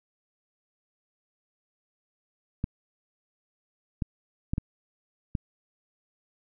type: clicks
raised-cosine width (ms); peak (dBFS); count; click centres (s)
5; -15; 5; 2.641 / 4.022 / 4.535 / 4.581 / 5.352
effects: none